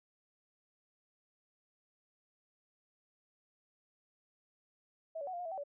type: tone with pitch steps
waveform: sine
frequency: 646 / 567 / 743 / 697 / 714 / 655 / 764 / 573 Hz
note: E5 / C#5 / F#5 / F5 / F5 / E5 / G5 / D5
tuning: -35 / +39 / +7 / -4 / +38 / -11 / -45 / -43 cents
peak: -38 dBFS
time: 5.15-5.638 s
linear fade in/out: 10 ms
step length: 61 ms
effects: none